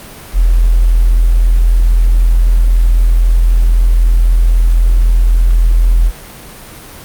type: tone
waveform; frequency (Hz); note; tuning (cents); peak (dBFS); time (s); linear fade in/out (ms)
sine; 41.92; E1; +30; -5; 0.33-6.12; 50
effects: pink hiss -32 dBFS RMS until 7.04 s + Opus 32 kbps

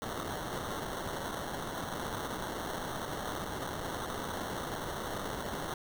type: noise with sample-and-hold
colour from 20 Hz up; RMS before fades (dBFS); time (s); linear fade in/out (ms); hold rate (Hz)
white; -38; 0.02-5.74; 0; 2450
effects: none

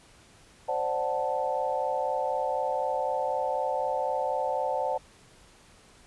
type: chord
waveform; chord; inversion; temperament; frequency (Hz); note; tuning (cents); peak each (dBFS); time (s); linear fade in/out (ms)
sine; D dominant seventh; third; equal; 523.3 / 587.3 / 740 / 880; C5 / D5 / F#5 / A5; 0 / 0 / 0 / 0; -31 / -32 / -32 / -31; 0.68-4.98; 10
effects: pink hiss -56 dBFS RMS until 6.06 s + resampled to 24000 Hz

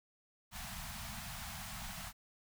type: band-stop noise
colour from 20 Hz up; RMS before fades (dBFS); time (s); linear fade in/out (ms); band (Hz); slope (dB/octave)
pink; -45; 0.51-2.13; 50; 230 to 650; 96
effects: none

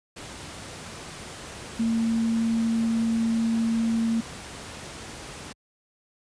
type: tone in noise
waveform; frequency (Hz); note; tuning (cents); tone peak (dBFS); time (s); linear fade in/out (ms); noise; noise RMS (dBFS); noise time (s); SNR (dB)
sine; 227.5; A#3; -42; -21; 1.79-4.21; 10; pink; -39; 0.16-5.53; +15
effects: high-pass 60 Hz 12 dB/octave + resampled to 22050 Hz

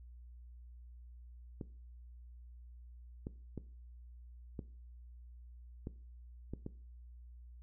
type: clicks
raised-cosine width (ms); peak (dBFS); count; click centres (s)
3; -28; 7; 1.612 / 3.269 / 3.577 / 4.592 / 5.871 / 6.536 / 6.664
effects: noise-tail reverb RT60 0.4 s tail -18 dB re dry + added 60 Hz sine -51 dBFS peak until 7.62 s

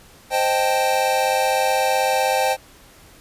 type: chord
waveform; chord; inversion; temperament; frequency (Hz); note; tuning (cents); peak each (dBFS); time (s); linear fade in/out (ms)
square; A half-diminished seventh; first; equal; 523.3 / 622.3 / 784 / 880; C5 / Eb5 / G5 / A5; 0 / 0 / 0 / 0; -23 / -26 / -21 / -26; 0.3-2.57; 50
effects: pink hiss -48 dBFS RMS until 3.2 s + resampled to 32000 Hz

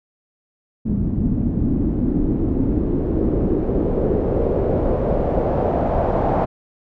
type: noise with low-pass filter sweep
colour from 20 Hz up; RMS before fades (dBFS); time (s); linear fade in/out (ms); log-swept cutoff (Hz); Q
pink; -19; 0.85-6.46; 20; 210 to 760; 2.6
effects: none

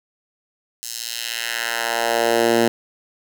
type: tone with high-pass filter sweep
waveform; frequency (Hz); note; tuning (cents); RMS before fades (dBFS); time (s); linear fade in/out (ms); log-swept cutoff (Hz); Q
10% pulse; 116.54; A#2; 0; -21; 0.83-2.68; 0; 6300 to 240; 1.2
effects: none

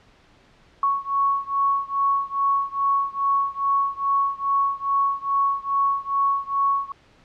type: beating tone pair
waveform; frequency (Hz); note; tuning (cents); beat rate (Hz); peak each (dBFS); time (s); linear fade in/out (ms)
sine; 1108.7 / 1111.1; C#6 / C#6; 0 / +4; 2.4; -22 / -23; 0.83-6.92; 2
effects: pink hiss -55 dBFS RMS until 7.24 s + low-pass 4000 Hz 12 dB/octave

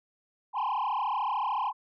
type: tone with frequency modulation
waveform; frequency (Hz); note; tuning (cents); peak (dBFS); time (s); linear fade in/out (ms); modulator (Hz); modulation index
sine; 929; A#5; -6; -24; 0.53-1.73; 50; 33.6; 3.9
effects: tanh soft clip ceiling -26 dBFS

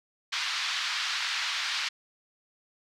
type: band-pass noise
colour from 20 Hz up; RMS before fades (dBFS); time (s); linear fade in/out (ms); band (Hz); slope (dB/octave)
white; -31; 0.32-1.89; 10; 1100 to 4700; 24
effects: none

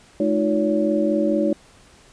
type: tone cluster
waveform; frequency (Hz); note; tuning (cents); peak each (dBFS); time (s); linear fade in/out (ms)
sine; 214.5 / 310.3 / 354.9 / 566; A3 / D#4 / F4 / C#5; -44 / -5 / +28 / +36; -23 / -21 / -25 / -22; 0.2-1.53; 2
effects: pink hiss -51 dBFS RMS until 2.12 s + resampled to 22050 Hz

